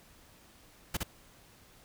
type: noise with echo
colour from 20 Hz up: pink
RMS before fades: -32 dBFS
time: 0.94-0.97 s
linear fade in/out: 5 ms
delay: 63 ms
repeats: 1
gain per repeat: -2 dB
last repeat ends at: 1.033 s
effects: pink hiss -59 dBFS RMS until 1.84 s